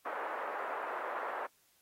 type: band-pass noise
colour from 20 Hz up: white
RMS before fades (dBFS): -39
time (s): 0.05-1.47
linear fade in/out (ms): 10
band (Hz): 450 to 1400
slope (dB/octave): 24
effects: white hiss -70 dBFS RMS until 1.81 s + AAC 48 kbps